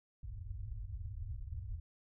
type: low-pass noise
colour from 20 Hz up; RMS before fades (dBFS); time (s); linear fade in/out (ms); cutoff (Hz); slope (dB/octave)
white; -43; 0.23-1.8; 5; 110; 96
effects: none